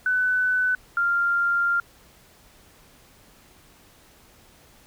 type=tone pair in turn; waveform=sine; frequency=1500 / 1393.7 Hz; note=F#6 / F6; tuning=+23 / -4 cents; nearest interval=minor second; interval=127 cents; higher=first; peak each=-19 dBFS; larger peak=neither; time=0.06-0.75 / 0.97-1.8 s; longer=second; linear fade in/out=2 ms; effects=pink hiss -54 dBFS RMS until 4.86 s